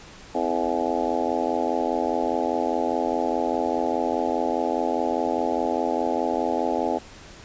harmonic tone with a mistuned harmonic, 84.9 Hz, F2, 48 cents flat, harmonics 3 / 4 / 5 / 6 / 7 / 8 / 9 / 10, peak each -30 / -30 / -30 / -30 / -30 / -30 / -30 / -30 dBFS, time 0.34-6.99 s, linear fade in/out 20 ms, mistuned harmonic 4, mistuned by -69 cents, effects pink hiss -45 dBFS RMS until 7.44 s + resampled to 16000 Hz

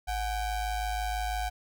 square ring-modulated tone, 392 Hz, G4, in tune, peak -27 dBFS, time 0.07-1.5 s, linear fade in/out 20 ms, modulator 339 Hz, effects none

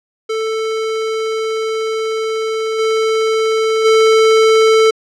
square tone with level steps, 441.8 Hz, A4, 7 cents sharp, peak -17 / -13 / -8 dBFS, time 0.29-4.91 s, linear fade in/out 10 ms, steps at 2.78 / 3.84 s, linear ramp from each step 20 ms, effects low-pass 6000 Hz 12 dB/octave

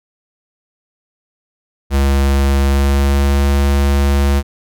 square tone with pitch glide, 68.9 to 69.98 Hz, C#2 to C#2, -10 to +17 cents, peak -11 dBFS, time 1.9-4.43 s, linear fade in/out 50 ms, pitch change +27 cents, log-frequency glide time 2.63-3.47 s, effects none

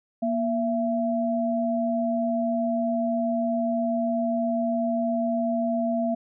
sine tone pair together, 236.9 / 670.8 Hz, A#3 / E5, +28 / +30 cents, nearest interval octave + tritone, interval 1802 cents, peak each -25 dBFS, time 0.22-6.15 s, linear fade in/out 10 ms, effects none

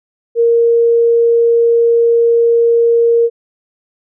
sine tone, 466.2 Hz, A#4, in tune, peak -7 dBFS, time 0.35-3.3 s, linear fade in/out 50 ms, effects none

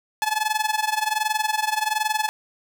sawtooth tone with amplitude modulation, 860 Hz, A5, 40 cents flat, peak -14 dBFS, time 0.22-2.29 s, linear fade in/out 0 ms, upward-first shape sine, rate 21.3 Hz, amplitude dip 85%, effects none

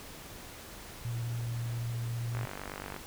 sine tone, 117.7 Hz, A#2, 17 cents sharp, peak -32 dBFS, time 1.05-2.45 s, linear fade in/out 0 ms
click train, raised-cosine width 0.5 ms, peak -24 dBFS, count 31, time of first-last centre 2.35-2.963 s, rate 48.9 Hz
effects pink hiss -47 dBFS RMS until 3.06 s

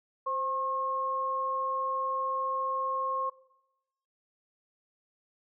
sine tone pair together, 523.3 / 1078.5 Hz, C5 / C#6, 0 / -48 cents, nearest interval octave + minor second, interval 1252 cents, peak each -36 / -29 dBFS, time 0.26-3.3 s, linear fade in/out 10 ms, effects noise-tail reverb RT60 0.9 s tail -19 dB re dry

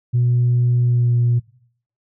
sine tone with pitch glide, 121.9 to 120.01 Hz, B2 to B2, -22 to -49 cents, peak -12 dBFS, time 0.13-1.4 s, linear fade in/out 20 ms, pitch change -27 cents, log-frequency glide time 0.82-1.16 s, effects noise-tail reverb RT60 0.6 s tail -21 dB re dry + tanh soft clip ceiling -10 dBFS

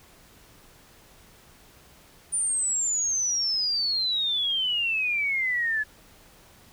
sine exponential sweep, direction down, 9397 to 1700 Hz, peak -23 dBFS, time 2.32-5.84 s, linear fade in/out 20 ms, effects pink hiss -54 dBFS RMS until 6.72 s

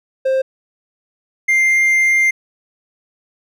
triangle tone pair in turn, 528 / 2101 Hz, C5 / C7, +16 / +7 cents, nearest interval 2 octaves, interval 2391 cents, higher second, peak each -11 / -9 dBFS, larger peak second, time 0.25-0.42 / 1.48-2.31 s, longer second, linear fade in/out 10 ms, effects none

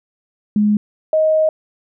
sine tone pair in turn, 209.3 / 627.2 Hz, G#3 / D#5, +14 / +14 cents, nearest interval octave + perfect fifth, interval 1900 cents, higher second, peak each -11 dBFS, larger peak neither, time 0.56-0.77 / 1.13-1.49 s, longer second, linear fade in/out 2 ms, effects none

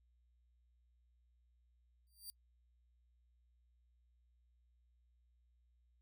5% pulse tone with exponential growth, 4699 Hz, D8, in tune, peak -37 dBFS, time 2.07-2.3 s, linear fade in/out 0 ms, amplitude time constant 48 ms, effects noise-tail reverb RT60 0.1 s tail -24 dB re dry + added 60 Hz sine -70 dBFS peak until 6.01 s

